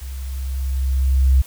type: tone with level ramp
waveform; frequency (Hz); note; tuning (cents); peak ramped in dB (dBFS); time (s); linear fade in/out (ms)
sine; 66; C2; +16; -28 to -9; 0.01-1.42; 10
effects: white hiss -43 dBFS RMS until 1.46 s